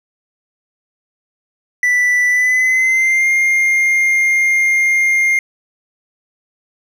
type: tone with pitch glide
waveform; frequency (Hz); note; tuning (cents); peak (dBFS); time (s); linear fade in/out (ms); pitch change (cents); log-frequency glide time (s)
triangle; 1975.5 to 2117; B6 to C7; 0 to +20; -9; 1.83-5.39; 2; +120; 2.28-3.28
effects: none

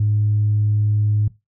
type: tone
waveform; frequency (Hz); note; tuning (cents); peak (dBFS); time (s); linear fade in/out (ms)
sine; 105.2; G#2; +23; -14; 0-1.28; 5
effects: noise-tail reverb RT60 0.2 s tail -17 dB re dry + tanh soft clip ceiling -10 dBFS

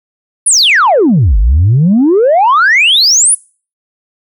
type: exponential two-way sweep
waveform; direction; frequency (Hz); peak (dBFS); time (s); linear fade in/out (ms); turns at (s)
sine; down then up; 10548 to 46.25 to 10548; -3; 0.46-3.35; 10; 1.38
effects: noise-tail reverb RT60 0.4 s tail -25 dB re dry + tanh soft clip ceiling -2 dBFS

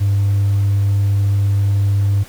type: tone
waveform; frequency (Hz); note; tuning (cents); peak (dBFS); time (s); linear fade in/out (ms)
triangle; 100; G2; +35; -9; 0-2.24; 20
effects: tanh soft clip ceiling -8 dBFS + pink hiss -40 dBFS RMS until 2.28 s

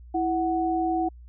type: tone pair together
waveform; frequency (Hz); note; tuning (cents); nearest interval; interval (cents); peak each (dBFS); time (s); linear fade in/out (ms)
sine; 330 / 741.6; E4 / F#5; +2 / +4; octave + major second; 1402; -25; 0.14-1.09; 10
effects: added 60 Hz sine -43 dBFS peak until 1.28 s

